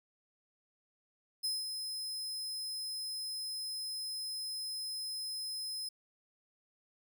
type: tone with ADSR envelope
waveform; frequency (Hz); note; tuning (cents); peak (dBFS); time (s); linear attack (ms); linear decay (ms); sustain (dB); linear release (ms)
sawtooth; 5100; D#8; +42; -29; 1.43-5.89; 18; 190; -6; 6
effects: none